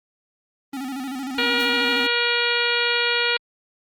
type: tone with vibrato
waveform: square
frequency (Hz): 265.3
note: C4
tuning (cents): +24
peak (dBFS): -28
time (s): 0.73-2.07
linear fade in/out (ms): 5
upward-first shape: square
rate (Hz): 13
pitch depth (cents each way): 77
type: harmonic tone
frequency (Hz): 476.8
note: A#4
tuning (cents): +39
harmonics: 1 / 2 / 3 / 4 / 5 / 6 / 7 / 8 / 9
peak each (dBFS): -27 / -31 / -25 / -28 / -25 / -27 / -29 / -31 / -29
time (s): 1.38-3.37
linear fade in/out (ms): 5
type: noise with exponential decay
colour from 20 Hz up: white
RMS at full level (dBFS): -37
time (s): 1.6-1.91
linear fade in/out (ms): 2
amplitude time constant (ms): 67
effects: Opus 24 kbps